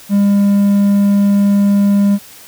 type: tone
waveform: triangle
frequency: 201.3 Hz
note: G3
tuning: 46 cents sharp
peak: -6 dBFS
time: 0.09-2.19 s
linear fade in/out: 50 ms
effects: white hiss -38 dBFS RMS until 2.47 s